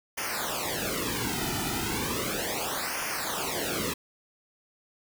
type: noise with flanger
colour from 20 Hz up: pink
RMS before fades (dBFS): -31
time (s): 0.17-3.94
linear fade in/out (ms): 10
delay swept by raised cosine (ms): 0.25 to 1.85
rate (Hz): 0.35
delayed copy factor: -0.95
effects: none